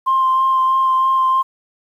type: tone with vibrato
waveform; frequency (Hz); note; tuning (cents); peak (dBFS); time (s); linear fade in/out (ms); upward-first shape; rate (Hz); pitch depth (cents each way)
sine; 1052; C6; +9; -11; 0.06-1.43; 20; sine; 3.1; 12
effects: tanh soft clip ceiling -8 dBFS + 8-bit